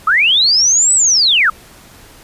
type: linear two-way sweep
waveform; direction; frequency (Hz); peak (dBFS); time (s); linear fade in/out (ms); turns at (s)
sine; up then down; 1192 to 8080 to 1192; -8; 0.07-1.5; 5; 0.94
effects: pink hiss -41 dBFS RMS until 2.23 s + resampled to 32000 Hz